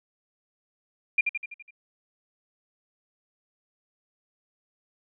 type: tone with echo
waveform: sine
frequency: 2402 Hz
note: D7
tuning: 38 cents sharp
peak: -17 dBFS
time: 1.18-1.21 s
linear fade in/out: 5 ms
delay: 83 ms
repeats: 6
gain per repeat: -5 dB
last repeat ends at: 1.708 s
effects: none